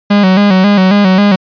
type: tone with vibrato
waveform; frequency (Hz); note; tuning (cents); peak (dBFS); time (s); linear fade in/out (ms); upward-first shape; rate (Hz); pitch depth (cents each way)
45% pulse; 195.4; G3; -5; -5; 0.1-1.36; 10; square; 3.7; 76
effects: resampled to 11025 Hz